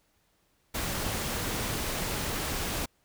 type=noise; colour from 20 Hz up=pink; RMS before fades=-32 dBFS; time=0.74-2.86 s; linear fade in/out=10 ms; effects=pink hiss -70 dBFS RMS until 3.04 s